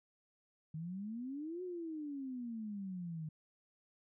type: exponential two-way sweep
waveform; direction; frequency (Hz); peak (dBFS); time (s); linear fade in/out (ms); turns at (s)
sine; up then down; 152.7 to 370 to 152.7; -40; 0.74-3.29; 5; 1.63
effects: none